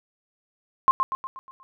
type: tone with echo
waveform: sine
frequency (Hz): 1062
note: C6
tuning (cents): +25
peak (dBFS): -12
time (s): 0.88-0.91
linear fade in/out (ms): 0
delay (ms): 120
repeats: 6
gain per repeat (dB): -6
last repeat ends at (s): 1.63
effects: none